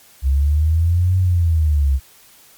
sine linear two-way sweep, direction up then down, 65.41 to 93.6 to 65.41 Hz, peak -12 dBFS, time 0.22-2 s, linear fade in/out 50 ms, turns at 1.18 s, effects white hiss -48 dBFS RMS until 2.57 s + MP3 96 kbps

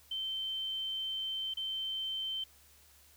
sine tone with dropouts, 3102 Hz, G7, 19 cents flat, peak -34 dBFS, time 0.11-2.44 s, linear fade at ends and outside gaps 5 ms, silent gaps 1.539-1.57 s, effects added 72 Hz sine -66 dBFS peak until 3.16 s + white hiss -62 dBFS RMS until 3.16 s

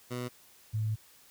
15% pulse / sine tone pair in turn, 123.47 / 108.77 Hz, B2 / A2, 0 / -19 cents, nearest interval major second, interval 219 cents, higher first, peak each -28 dBFS, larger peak neither, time 0.1-0.29 / 0.73-0.96 s, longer second, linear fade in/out 20 ms, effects white hiss -59 dBFS RMS until 1.3 s

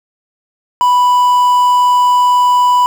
triangle tone with quantisation, 987.8 Hz, B5, in tune, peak -5 dBFS, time 0.81-2.86 s, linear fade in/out 0 ms, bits 5, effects none

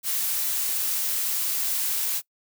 blue noise, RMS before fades -26 dBFS, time 0.03-2.22 s, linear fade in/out 50 ms, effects noise-tail reverb RT60 0.1 s tail -22 dB re dry

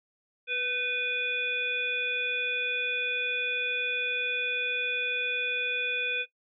harmonic tone with a mistuned harmonic, 493.9 Hz, B4, in tune, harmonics 1 / 3 / 5 / 7, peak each -38 / -36 / -27 / -37 dBFS, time 0.47-6.26 s, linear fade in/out 50 ms, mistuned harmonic 3, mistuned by +49 cents, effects noise-tail reverb RT60 0.1 s tail -18 dB re dry

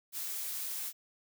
blue noise, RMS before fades -38 dBFS, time 0.12-0.93 s, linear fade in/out 50 ms, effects none

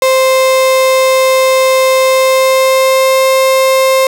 35% pulse tone with pitch glide, 523.3 to 527.9 Hz, C5 to C5, 0 to +15 cents, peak -5 dBFS, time 0.02-4.07 s, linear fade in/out 2 ms, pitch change +15 cents, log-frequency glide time 2-3.25 s, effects none

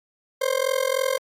40% pulse tone with amplitude modulation, 527 Hz, C5, 12 cents sharp, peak -16 dBFS, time 0.41-1.18 s, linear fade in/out 10 ms, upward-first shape sine, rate 43.3 Hz, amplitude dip 95%, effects AAC 48 kbps

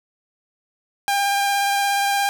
sawtooth tone with vibrato, 800 Hz, G5, 35 cents sharp, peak -14 dBFS, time 1.08-2.29 s, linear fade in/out 0 ms, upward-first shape square, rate 17 Hz, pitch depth 10 cents each way, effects none

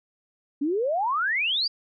sine exponential sweep, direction up, 270.5 to 4900 Hz, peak -22 dBFS, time 0.61-1.68 s, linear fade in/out 10 ms, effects none

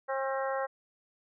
harmonic tone with a mistuned harmonic, 268.6 Hz, C4, 46 cents sharp, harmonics 2 / 3 / 4 / 5 / 6 / 7, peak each -32 / -36 / -38 / -40 / -42 / -43 dBFS, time 0.08-0.67 s, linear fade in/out 20 ms, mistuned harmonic 6, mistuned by -33 cents, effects none

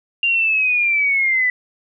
sine linear sweep, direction down, 2794 to 1975.5 Hz, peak -14 dBFS, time 0.23-1.5 s, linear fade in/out 2 ms, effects none

